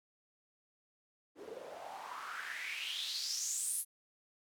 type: noise with band-pass filter sweep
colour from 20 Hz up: white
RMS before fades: -41 dBFS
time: 1.35-3.85 s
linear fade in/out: 50 ms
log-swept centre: 360 to 11000 Hz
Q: 5.5
effects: none